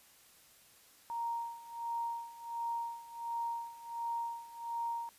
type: tone with tremolo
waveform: sine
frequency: 932.3 Hz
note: A#5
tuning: in tune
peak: -33 dBFS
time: 1.1-5.09 s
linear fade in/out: 0 ms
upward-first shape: sine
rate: 1.4 Hz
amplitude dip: 85%
effects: white hiss -62 dBFS RMS until 5.18 s + resampled to 32000 Hz